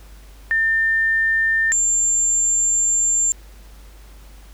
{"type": "tone pair in turn", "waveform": "sine", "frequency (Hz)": [1800, 7307], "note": ["A6", "A#8"], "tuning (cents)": [39, -36], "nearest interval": "2 octaves", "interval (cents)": 2425, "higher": "second", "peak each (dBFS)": -15, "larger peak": "neither", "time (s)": [[0.51, 1.72], [1.72, 3.32]], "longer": "second", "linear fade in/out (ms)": 0, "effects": ["added 50 Hz sine -40 dBFS peak until 4.53 s", "pink hiss -50 dBFS RMS until 4.53 s"]}